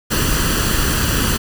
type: noise with comb filter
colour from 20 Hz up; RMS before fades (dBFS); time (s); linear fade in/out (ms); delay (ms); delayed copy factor
pink; -17; 0.1-1.38; 20; 0.67; +0.6
effects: none